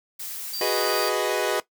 blue noise, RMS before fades -34 dBFS, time 0.19-1.09 s, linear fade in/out 10 ms
sine tone, 4699 Hz, D8, in tune, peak -30 dBFS, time 0.53-1.1 s, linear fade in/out 10 ms
sawtooth chord, G# minor seventh, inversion third, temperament equal, 370 / 415.3 / 493.9 / 622.3 Hz, F#4 / G#4 / B4 / D#5, 0 / 0 / 0 / 0 cents, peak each -24 dBFS, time 0.61-1.6 s, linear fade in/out 2 ms
effects noise-tail reverb RT60 0.1 s tail -17 dB re dry

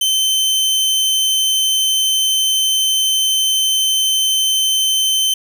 sawtooth tone, 3084 Hz, G7, 29 cents flat, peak -10 dBFS, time 0.01-5.34 s, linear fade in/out 5 ms, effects none

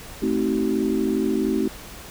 sine chord, A diminished seventh, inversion none, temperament just, 220 / 264 / 316.8 / 380.2 Hz, A3 / C4 / Eb4 / Gb4, 0 / +16 / +31 / +47 cents, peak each -25 dBFS, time 0.22-1.68 s, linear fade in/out 5 ms, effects added 50 Hz sine -46 dBFS peak until 2.1 s + pink hiss -40 dBFS RMS until 2.1 s

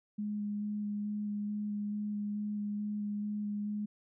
sine tone with vibrato, 207.7 Hz, G#3, in tune, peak -33 dBFS, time 0.18-3.86 s, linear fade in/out 10 ms, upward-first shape square, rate 2.3 Hz, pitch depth 9 cents each way, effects none

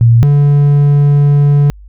sine / triangle tone pair in turn, 116.54 / 144.06 Hz, A#2 / D3, 0 / -33 cents, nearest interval major third, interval 367 cents, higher second, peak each -3 dBFS, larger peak neither, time 0.01-0.23 / 0.23-1.7 s, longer second, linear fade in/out 0 ms, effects added 50 Hz sine -32 dBFS peak until 1.88 s

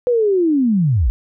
sine linear sweep, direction down, 502 to 46.25 Hz, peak -12 dBFS, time 0.07-1.1 s, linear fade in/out 0 ms, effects none

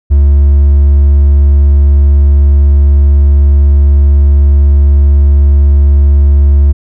triangle tone with hard clipping, 71 Hz, C#2, 42 cents sharp, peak -3 dBFS, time 0.1-6.73 s, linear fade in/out 20 ms, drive 5 dB, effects none

